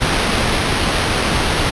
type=noise with sample-and-hold; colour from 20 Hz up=pink; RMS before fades=-17 dBFS; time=0-1.71 s; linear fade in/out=20 ms; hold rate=7350 Hz; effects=resampled to 24000 Hz